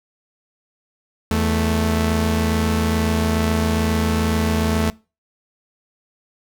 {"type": "tone pair together", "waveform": "sawtooth", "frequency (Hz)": [82.3, 219.7], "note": ["E2", "A3"], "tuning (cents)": [-2, -2], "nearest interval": "octave + perfect fourth", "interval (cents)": 1700, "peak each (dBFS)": -16, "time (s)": [1.31, 4.9], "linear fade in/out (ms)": 0, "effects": ["noise-tail reverb RT60 0.3 s tail -22 dB re dry"]}